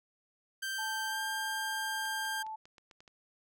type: tone with pitch glide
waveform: sawtooth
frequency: 1568 to 1592.6 Hz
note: G6 to G6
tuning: 0 to +27 cents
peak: -31 dBFS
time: 0.62-2.43 s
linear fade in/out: 10 ms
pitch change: +27 cents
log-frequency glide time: 1.05-1.21 s
type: tone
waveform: sine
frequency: 874 Hz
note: A5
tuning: 12 cents flat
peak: -38 dBFS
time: 0.78-2.56 s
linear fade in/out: 10 ms
type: clicks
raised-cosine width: 0.2 ms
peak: -38 dBFS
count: 8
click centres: 2.055 / 2.252 / 2.466 / 2.655 / 2.782 / 2.912 / 3.005 / 3.078 s
effects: none